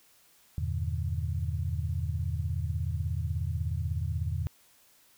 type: chord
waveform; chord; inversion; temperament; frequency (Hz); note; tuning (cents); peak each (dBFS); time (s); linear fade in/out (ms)
sine; E half-diminished seventh; none; just; 82.41 / 98.89 / 118.67 / 148.33; E2 / G2 / Bb2 / D3; 0 / +16 / +31 / +18; -31 / -35 / -36 / -37; 0.58-4.47; 0
effects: white hiss -62 dBFS RMS until 5.17 s